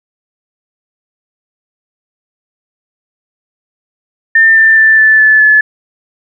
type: tone with pitch steps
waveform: sine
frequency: 1799 / 1783.5 / 1768.1 / 1752.8 / 1737.7 / 1722.7 Hz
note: A6 / A6 / A6 / A6 / A6 / A6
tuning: +38 / +23 / +8 / -7 / -22 / -37 cents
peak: -3 dBFS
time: 4.35-5.61 s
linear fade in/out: 5 ms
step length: 210 ms
effects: none